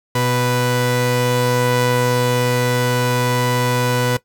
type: tone pair together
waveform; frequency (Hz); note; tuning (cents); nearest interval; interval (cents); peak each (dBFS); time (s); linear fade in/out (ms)
sawtooth; 123.55 / 493.9; B2 / B4; +1 / 0; 2 octaves; 2399; -14; 0.15-4.17; 5
effects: noise-tail reverb RT60 0.1 s tail -17 dB re dry